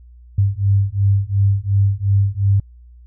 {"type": "beating tone pair", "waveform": "sine", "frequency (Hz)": [98, 100.8], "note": ["G2", "G2"], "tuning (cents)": [0, 49], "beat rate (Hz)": 2.8, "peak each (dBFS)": -16, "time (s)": [0.38, 2.6], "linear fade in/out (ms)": 5, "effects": ["added 60 Hz sine -40 dBFS peak until 3.06 s"]}